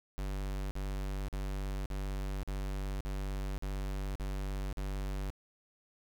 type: tone bursts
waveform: square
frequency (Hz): 48.57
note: G1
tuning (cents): -15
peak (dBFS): -35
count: 9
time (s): 0.18-5.302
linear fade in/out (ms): 0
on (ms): 530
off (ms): 44
effects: none